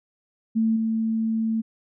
sine tone with level steps, 223.2 Hz, A3, 25 cents sharp, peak -18 / -21 dBFS, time 0.55-1.62 s, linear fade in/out 20 ms, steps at 0.76 s, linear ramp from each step 5 ms, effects none

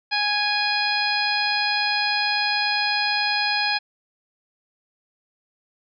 harmonic tone with a mistuned harmonic, 830.6 Hz, G#5, in tune, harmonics 1 / 2 / 3 / 4 / 5 / 6, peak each -26 / -26 / -26 / -31 / -27 / -28 dBFS, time 0.11-3.79 s, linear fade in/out 20 ms, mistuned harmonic 3, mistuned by -15 cents, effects none

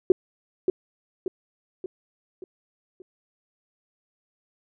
sine tone with echo, 370 Hz, F#4, in tune, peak -11 dBFS, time 0.1-0.12 s, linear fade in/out 2 ms, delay 580 ms, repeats 5, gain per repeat -6 dB, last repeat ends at 3.02 s, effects none

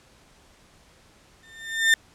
35% pulse tone with exponential growth, 1803 Hz, A6, 42 cents sharp, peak -11 dBFS, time 1.43-1.94 s, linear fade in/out 2 ms, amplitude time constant 110 ms, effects pink hiss -56 dBFS RMS until 2.14 s + low-pass 9000 Hz 12 dB/octave

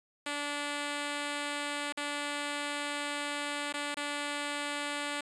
5% pulse tone with dropouts, 290.3 Hz, D4, 20 cents flat, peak -22 dBFS, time 0.26-5.21 s, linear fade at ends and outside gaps 5 ms, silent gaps 1.925-1.972 / 3.726-3.739 / 3.946-3.969 s, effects resampled to 22050 Hz + 9-bit

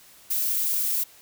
violet noise, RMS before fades -25 dBFS, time 0.3-1.04 s, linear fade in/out 10 ms, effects white hiss -52 dBFS RMS until 1.21 s

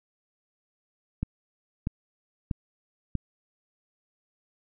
click train, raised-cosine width 5 ms, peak -15 dBFS, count 4, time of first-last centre 1.23-3.153 s, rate 1.56 Hz, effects none

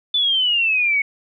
sine exponential sweep, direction down, 3520 to 2201 Hz, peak -15 dBFS, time 0.14-1.02 s, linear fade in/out 5 ms, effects none

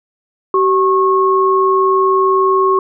sine tone pair together, 382.3 / 1091 Hz, G4 / C#6, -43 / -28 cents, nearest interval octave + tritone, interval 1815 cents, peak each -12 dBFS, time 0.54-2.79 s, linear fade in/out 2 ms, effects none

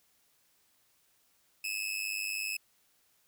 sawtooth tone with amplitude modulation, 2583 Hz, E7, 36 cents flat, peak -26 dBFS, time 1.64-2.57 s, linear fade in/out 5 ms, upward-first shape sine, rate 100 Hz, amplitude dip 90%, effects white hiss -70 dBFS RMS until 3.27 s

